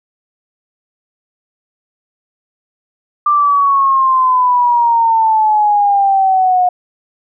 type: exponential sweep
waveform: sine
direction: down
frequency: 1188 to 720 Hz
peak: -8 dBFS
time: 3.26-6.69 s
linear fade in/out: 5 ms
effects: none